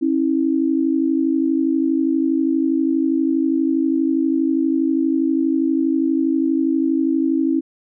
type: tone pair together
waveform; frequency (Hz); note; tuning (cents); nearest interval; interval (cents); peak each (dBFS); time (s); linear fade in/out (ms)
sine; 271.2 / 323.6; C#4 / E4; -38 / -32; minor third; 306; -18; 0.01-7.61; 20
effects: none